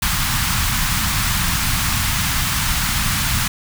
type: band-stop noise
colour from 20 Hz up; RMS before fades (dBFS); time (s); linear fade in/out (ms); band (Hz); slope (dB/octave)
pink; -19; 0.02-3.48; 5; 210 to 960; 24
effects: none